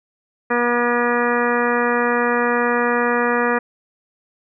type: harmonic tone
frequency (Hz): 240.6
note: B3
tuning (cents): -45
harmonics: 1 / 2 / 3 / 4 / 5 / 6 / 7 / 8 / 10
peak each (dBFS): -23 / -20 / -27 / -25 / -24 / -27 / -25 / -26 / -33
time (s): 0.5-3.59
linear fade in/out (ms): 10
effects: none